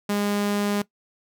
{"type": "tone", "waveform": "sawtooth", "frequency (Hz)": 204.5, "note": "G#3", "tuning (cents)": -26, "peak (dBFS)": -18, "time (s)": [0.09, 0.82], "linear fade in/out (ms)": 5, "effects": ["noise-tail reverb RT60 0.1 s tail -19 dB re dry"]}